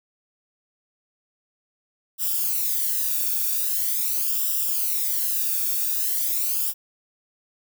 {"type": "noise with flanger", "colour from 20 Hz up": "violet", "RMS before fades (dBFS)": -24, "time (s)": [2.18, 6.74], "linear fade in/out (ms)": 50, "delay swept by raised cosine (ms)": [0.46, 1], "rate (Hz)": 0.43, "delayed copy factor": -0.75, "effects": []}